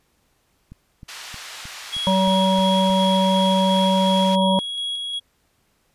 click train, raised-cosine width 5 ms, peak -27 dBFS, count 8, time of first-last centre 0.72-2.901 s, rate 3.21 Hz
white band-pass noise, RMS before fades -37 dBFS, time 1.08-4.36 s, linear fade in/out 10 ms, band 860 to 4900 Hz, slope 12 dB/octave
triangle tone with tremolo, 3322 Hz, G#7, in tune, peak -22 dBFS, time 1.92-5.2 s, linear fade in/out 20 ms, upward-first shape square, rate 2.8 Hz, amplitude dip 25%
harmonic tone, 190 Hz, F#3, 46 cents sharp, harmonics 1 / 3 / 5, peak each -18 / -21 / -21 dBFS, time 2.07-4.59 s, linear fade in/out 0 ms
effects pink hiss -65 dBFS RMS until 5.94 s + resampled to 32000 Hz

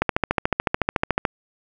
click train, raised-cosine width 0.5 ms, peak -3 dBFS, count 18, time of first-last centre 0.02-1.252 s, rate 13.8 Hz, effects none

